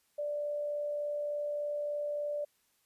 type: tone with amplitude modulation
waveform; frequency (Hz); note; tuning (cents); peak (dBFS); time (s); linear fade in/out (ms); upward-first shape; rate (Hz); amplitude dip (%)
sine; 587.3; D5; 0; -31; 0.18-2.45; 10; sine; 63.4; 25
effects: white hiss -73 dBFS RMS until 2.85 s + resampled to 32000 Hz